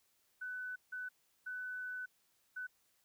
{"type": "tone bursts at uneven times", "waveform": "sine", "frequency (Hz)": 1499, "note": "F#6", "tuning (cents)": 22, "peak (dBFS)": -40, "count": 4, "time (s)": [[0.41, 0.76], [0.92, 1.09], [1.46, 2.06], [2.56, 2.67]], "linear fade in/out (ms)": 10, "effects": ["white hiss -75 dBFS RMS until 3.04 s"]}